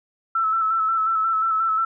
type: tone with vibrato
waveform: sine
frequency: 1318.5 Hz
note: E6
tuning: in tune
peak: -18 dBFS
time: 0.35-1.85 s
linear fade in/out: 5 ms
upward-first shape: square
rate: 5.6 Hz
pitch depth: 27 cents each way
effects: none